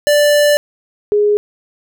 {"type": "tone pair in turn", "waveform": ["square", "sine"], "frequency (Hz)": [587.3, 415.3], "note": ["D5", "G#4"], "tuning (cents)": [0, 0], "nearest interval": "tritone", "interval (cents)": 600, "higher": "first", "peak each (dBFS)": -9, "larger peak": "neither", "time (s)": [[0.07, 0.57], [1.12, 1.37]], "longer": "first", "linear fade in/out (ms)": 0, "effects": []}